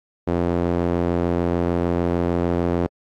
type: tone with band-pass filter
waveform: sawtooth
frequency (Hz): 86.7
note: F2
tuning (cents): -12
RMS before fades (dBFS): -21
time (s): 0.27-2.87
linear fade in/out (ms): 10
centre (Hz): 400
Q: 0.95
effects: AAC 64 kbps